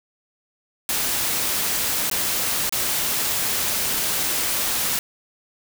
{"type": "noise with dropouts", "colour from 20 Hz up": "white", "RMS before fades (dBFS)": -23, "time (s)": [0.89, 4.99], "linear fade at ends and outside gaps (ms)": 1, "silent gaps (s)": [[2.099, 2.113], [2.694, 2.724]], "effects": []}